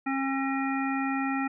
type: harmonic tone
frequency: 270 Hz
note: C#4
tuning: 45 cents flat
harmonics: 1 / 3 / 5 / 7 / 9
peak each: -28 / -33 / -35 / -36 / -38 dBFS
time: 0.06-1.48 s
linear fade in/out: 10 ms
effects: none